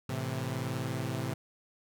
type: chord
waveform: sawtooth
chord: A minor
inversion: none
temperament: equal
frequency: 110 / 130.81 / 164.81 Hz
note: A2 / C3 / E3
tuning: 0 / 0 / 0 cents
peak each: -33 / -31 / -36 dBFS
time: 0.09-1.34 s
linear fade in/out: 5 ms
effects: none